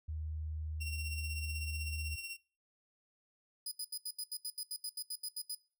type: tone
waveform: sine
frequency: 77.78 Hz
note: D#2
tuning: in tune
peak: -37 dBFS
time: 0.08-2.16 s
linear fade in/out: 10 ms
type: tone with tremolo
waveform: sawtooth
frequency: 2735 Hz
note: F7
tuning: 37 cents flat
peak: -36 dBFS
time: 0.8-2.37 s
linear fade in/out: 20 ms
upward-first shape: sine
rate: 16 Hz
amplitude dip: 55%
type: tone bursts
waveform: 20% pulse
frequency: 4978 Hz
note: D#8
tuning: in tune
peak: -32 dBFS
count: 15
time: 3.66-5.55 s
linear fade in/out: 5 ms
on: 56 ms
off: 75 ms
effects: noise-tail reverb RT60 0.4 s tail -23 dB re dry